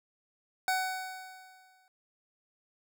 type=tone with exponential decay; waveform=25% pulse; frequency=750 Hz; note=F#5; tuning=23 cents sharp; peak=-22 dBFS; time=0.68-1.88 s; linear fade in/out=1 ms; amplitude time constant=260 ms; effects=none